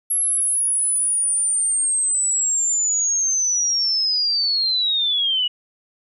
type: linear sweep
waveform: sine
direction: down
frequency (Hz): 11250 to 2900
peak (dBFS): -17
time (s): 0.1-5.48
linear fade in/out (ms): 10
effects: none